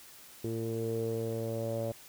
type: tone with low-pass filter sweep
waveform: sawtooth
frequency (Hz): 113.4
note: A#2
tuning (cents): -47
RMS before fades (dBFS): -34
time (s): 0.44-1.92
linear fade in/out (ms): 5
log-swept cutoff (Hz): 390 to 590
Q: 7.2
effects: white hiss -53 dBFS RMS until 2.08 s